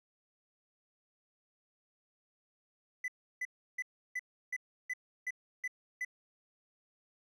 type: tone bursts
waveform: triangle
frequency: 2000 Hz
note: B6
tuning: 21 cents sharp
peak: -32 dBFS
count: 9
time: 3.04-6.049 s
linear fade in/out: 5 ms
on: 41 ms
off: 330 ms
effects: none